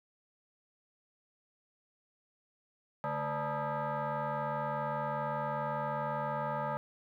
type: tone with frequency modulation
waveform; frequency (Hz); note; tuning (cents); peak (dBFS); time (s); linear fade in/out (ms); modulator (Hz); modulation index
sine; 143.8; D3; -36; -31; 3.04-6.77; 0; 365; 3.3
effects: tanh soft clip ceiling -27 dBFS + 12-bit